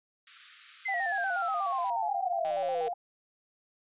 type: high-pass noise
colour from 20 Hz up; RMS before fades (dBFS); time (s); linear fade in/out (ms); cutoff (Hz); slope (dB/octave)
white; -47; 0.27-1.9; 2; 1200; 96
type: exponential sweep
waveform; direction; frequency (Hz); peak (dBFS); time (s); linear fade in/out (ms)
sine; down; 2093 to 461.7; -30; 0.85-2.89; 10
type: tone with vibrato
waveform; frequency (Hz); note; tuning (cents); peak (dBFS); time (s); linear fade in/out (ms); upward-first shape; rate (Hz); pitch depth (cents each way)
sine; 740; F#5; 0; -31; 0.88-2.94; 10; square; 8.3; 96
type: click train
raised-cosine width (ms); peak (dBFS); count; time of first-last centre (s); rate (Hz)
0.2; -29; 73; 2.45-2.879; 168
effects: resampled to 8000 Hz